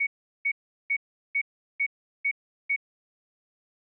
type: tone bursts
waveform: sine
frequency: 2231 Hz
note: C#7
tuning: 11 cents sharp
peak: -22 dBFS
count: 7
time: 0-2.763 s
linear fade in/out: 10 ms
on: 69 ms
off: 380 ms
effects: none